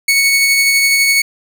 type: tone with tremolo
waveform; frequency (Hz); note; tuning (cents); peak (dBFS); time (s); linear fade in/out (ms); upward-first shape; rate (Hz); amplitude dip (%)
sawtooth; 2217; C#7; 0; -5; 0.08-1.22; 5; sine; 12; 25
effects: none